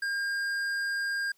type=tone with tanh clipping; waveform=triangle; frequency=1609 Hz; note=G6; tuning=45 cents sharp; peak=-30 dBFS; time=0.02-1.32 s; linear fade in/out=5 ms; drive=15 dB; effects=white hiss -68 dBFS RMS until 1.37 s